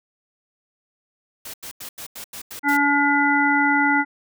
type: noise bursts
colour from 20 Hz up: white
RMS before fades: -35 dBFS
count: 8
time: 1.45-2.77 s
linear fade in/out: 5 ms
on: 88 ms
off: 88 ms
type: harmonic tone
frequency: 286 Hz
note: D4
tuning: 46 cents flat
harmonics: 1 / 3 / 5 / 7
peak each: -21 / -21 / -21 / -21 dBFS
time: 2.63-4.05 s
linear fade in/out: 50 ms
effects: none